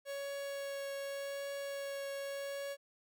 45% pulse tone with vibrato, 557 Hz, C#5, 8 cents sharp, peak -39 dBFS, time 0.05-2.77 s, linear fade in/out 50 ms, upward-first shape triangle, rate 0.85 Hz, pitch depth 10 cents each way, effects none

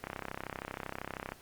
click train, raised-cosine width 0.5 ms, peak -22 dBFS, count 43, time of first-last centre 0.04-1.32 s, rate 32.8 Hz, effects pink hiss -57 dBFS RMS until 1.41 s + Opus 48 kbps

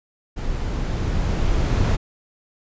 brown noise with level ramp, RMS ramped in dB -26 to -17 dBFS, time 0.36-1.97 s, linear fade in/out 20 ms, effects resampled to 16000 Hz

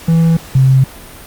triangle / sine tone pair in turn, 164.7 / 132.41 Hz, E3 / C3, -1 / +21 cents, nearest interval major third, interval 378 cents, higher first, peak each -5 dBFS, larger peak neither, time 0.08-0.37 / 0.55-0.84 s, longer neither, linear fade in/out 5 ms, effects pink hiss -34 dBFS RMS until 1.26 s + Opus 48 kbps

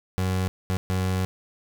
30% pulse tone bursts at uneven times, 93.2 Hz, F#2, 13 cents sharp, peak -20 dBFS, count 3, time 0.18-0.48 / 0.7-0.77 / 0.9-1.25 s, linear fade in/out 0 ms, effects none

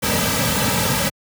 pink noise with comb filter, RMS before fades -19 dBFS, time 0.02-1.1 s, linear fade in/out 20 ms, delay 2.8 ms, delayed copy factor -0.95, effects high-pass 80 Hz 12 dB/octave

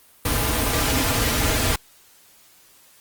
pink noise with comb filter, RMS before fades -21 dBFS, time 0.25-1.76 s, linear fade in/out 5 ms, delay 5.4 ms, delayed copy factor -0.75, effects white hiss -53 dBFS RMS until 3 s + Opus 32 kbps

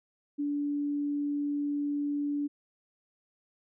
sine tone, 289.3 Hz, D4, 26 cents flat, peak -28 dBFS, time 0.38-2.48 s, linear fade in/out 20 ms, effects none

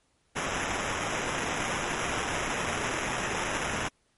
white noise with sample-and-hold, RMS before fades -31 dBFS, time 0.35-3.89 s, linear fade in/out 20 ms, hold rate 4410 Hz, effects pink hiss -70 dBFS RMS until 4.17 s + MP3 48 kbps

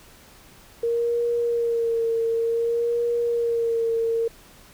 sine tone with vibrato, 465 Hz, A#4, 4 cents flat, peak -20 dBFS, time 0.83-4.28 s, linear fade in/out 5 ms, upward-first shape sine, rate 0.55 Hz, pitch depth 31 cents each way, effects pink hiss -50 dBFS RMS until 4.73 s

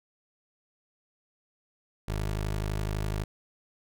20% pulse tone, 51.91 Hz, G#1, in tune, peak -24 dBFS, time 2.08-3.24 s, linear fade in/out 5 ms, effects none

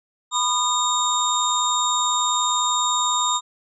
sine tone cluster, 996 / 1216 / 3709 / 7310 Hz, B5 / D#6 / A#7 / A#8, +14 / -40 / -9 / -35 cents, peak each -24 dBFS, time 0.31-3.41 s, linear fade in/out 50 ms, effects none

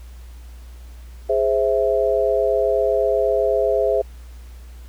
sine chord, Ab augmented, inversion none, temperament equal, 415.3 / 523.3 / 659.3 Hz, Ab4 / C5 / E5, 0 / 0 / 0 cents, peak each -20 / -20 / -20 dBFS, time 1.29-4.02 s, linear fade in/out 10 ms, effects added 60 Hz sine -36 dBFS peak until 4.88 s + pink hiss -52 dBFS RMS until 4.88 s

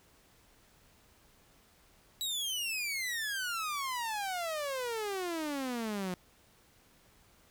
sawtooth exponential sweep, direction down, 3924 to 177.1 Hz, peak -30 dBFS, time 2.21-6.14 s, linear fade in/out 0 ms, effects pink hiss -64 dBFS RMS until 7.5 s

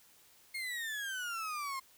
35% pulse exponential sweep, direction down, 2164 to 1054 Hz, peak -35 dBFS, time 0.54-1.8 s, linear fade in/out 10 ms, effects white hiss -63 dBFS RMS until 1.97 s

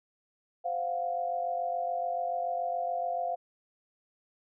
sine tone cluster, 519 / 697 / 744 Hz, C5 / F5 / F#5, -14 / -4 / +9 cents, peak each -38 / -30 / -38 dBFS, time 0.64-3.36 s, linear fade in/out 20 ms, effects none

